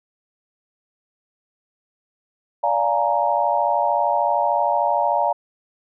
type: chord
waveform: sine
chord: Bb dominant seventh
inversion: first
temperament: just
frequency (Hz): 582.7 / 699.2 / 839.1 / 932.3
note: D5 / F5 / Ab5 / Bb5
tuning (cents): -14 / +2 / +18 / 0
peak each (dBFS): -23 / -22 / -23 / -21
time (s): 2.63-5.33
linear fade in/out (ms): 10
effects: none